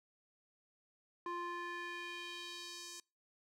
square tone with band-pass filter sweep, 348.5 Hz, F4, 4 cents flat, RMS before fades -45 dBFS, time 1.26-3 s, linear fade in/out 2 ms, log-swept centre 980 to 6600 Hz, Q 1.7, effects noise-tail reverb RT60 0.3 s tail -26 dB re dry

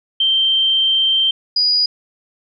sine tone pair in turn, 3136 / 4907 Hz, G7 / D#8, 0 / -25 cents, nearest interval minor sixth, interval 775 cents, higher second, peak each -12 / -12 dBFS, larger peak neither, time 0.2-1.31 / 1.56-1.86 s, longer first, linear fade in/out 5 ms, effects none

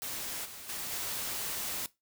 white noise with level steps, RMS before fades -38 / -46 / -38 / -36 dBFS, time 0.02-1.86 s, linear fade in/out 0 ms, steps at 0.44 / 0.68 / 0.91 s, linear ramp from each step 20 ms, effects noise-tail reverb RT60 0.2 s tail -19 dB re dry

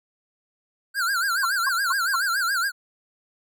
square tone with vibrato, 1485 Hz, F#6, 6 cents sharp, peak -22 dBFS, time 0.94-2.72 s, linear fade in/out 50 ms, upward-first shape sine, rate 7.1 Hz, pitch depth 170 cents each way
sine tone bursts, 1077 Hz, C6, 50 cents sharp, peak -21 dBFS, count 4, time 1.43-2.16 s, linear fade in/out 5 ms, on 25 ms, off 210 ms
effects none

